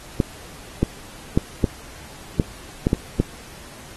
clicks, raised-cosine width 3 ms, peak -3 dBFS, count 8, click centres 0.202 / 0.83 / 1.375 / 1.642 / 2.398 / 2.869 / 2.931 / 3.2 s, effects pink hiss -42 dBFS RMS until 3.96 s + AAC 32 kbps

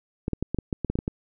clicks, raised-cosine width 3 ms, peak -13 dBFS, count 11, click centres 0.281 / 0.333 / 0.426 / 0.546 / 0.587 / 0.728 / 0.847 / 0.9 / 0.955 / 0.989 / 1.079 s, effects none

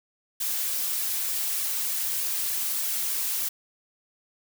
blue noise with flanger, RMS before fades -28 dBFS, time 0.4-3.49 s, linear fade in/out 10 ms, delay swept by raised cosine 1.7 to 5 ms, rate 3.3 Hz, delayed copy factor +0.55, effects none

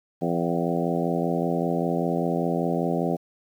harmonic tone with a mistuned harmonic, 85.1 Hz, F2, 44 cents flat, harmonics 2 / 3 / 4 / 5 / 6 / 7 / 8 / 9, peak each -27 / -29 / -30 / -31 / -32 / -32 / -33 / -34 dBFS, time 0.21-3.17 s, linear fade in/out 20 ms, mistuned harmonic 8, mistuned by +27 cents, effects 9-bit

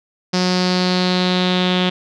sawtooth tone with low-pass filter sweep, 182 Hz, F#3, 28 cents flat, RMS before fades -17 dBFS, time 0.33-1.9 s, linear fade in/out 10 ms, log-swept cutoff 5100 to 3400 Hz, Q 5.3, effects none

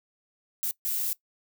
violet noise bursts at uneven times, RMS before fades -29 dBFS, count 2, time 0.63-0.71 / 0.85-1.13 s, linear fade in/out 0 ms, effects noise-tail reverb RT60 0.1 s tail -20 dB re dry

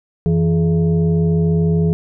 sine tone with frequency modulation, 164.81 Hz, E3, in tune, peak -12 dBFS, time 0.26-1.93 s, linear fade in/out 0 ms, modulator 256 Hz, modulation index 0.74, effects none

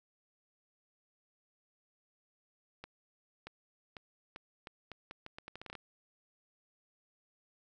accelerating click train, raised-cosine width 0.3 ms, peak -29 dBFS, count 16, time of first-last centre 2.84-5.753 s, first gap 630 ms, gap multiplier 0.79, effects none

